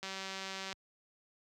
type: click train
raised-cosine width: 0.2 ms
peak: -24 dBFS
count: 135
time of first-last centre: 0.03-0.728 s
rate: 192 Hz
effects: high-pass 60 Hz 12 dB/octave